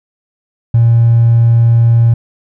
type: tone with hard clipping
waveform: triangle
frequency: 116.54 Hz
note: A#2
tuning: in tune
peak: -5 dBFS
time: 0.74-2.14 s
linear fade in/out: 5 ms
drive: 3 dB
effects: none